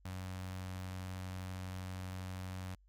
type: tone with notch filter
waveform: sawtooth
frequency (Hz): 92.5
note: F#2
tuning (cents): 0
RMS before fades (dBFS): -43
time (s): 0.05-2.75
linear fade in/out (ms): 5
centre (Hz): 380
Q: 1.2
effects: added 48 Hz sine -62 dBFS peak until 2.88 s + MP3 96 kbps